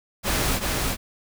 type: noise with echo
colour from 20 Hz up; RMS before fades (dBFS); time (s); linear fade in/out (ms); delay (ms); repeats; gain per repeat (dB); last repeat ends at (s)
pink; -23; 0.23-0.61; 50; 360; 1; -2; 0.97
effects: none